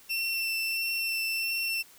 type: tone with vibrato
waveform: 30% pulse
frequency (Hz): 2692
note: E7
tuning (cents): +36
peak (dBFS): -25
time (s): 0.09-1.83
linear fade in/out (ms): 20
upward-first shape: sine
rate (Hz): 1.5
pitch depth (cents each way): 14
effects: white hiss -55 dBFS RMS until 1.98 s